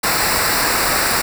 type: noise with comb filter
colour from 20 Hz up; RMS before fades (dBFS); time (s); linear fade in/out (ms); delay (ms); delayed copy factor
pink; -17; 0.03-1.22; 10; 0.31; -0.75
effects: none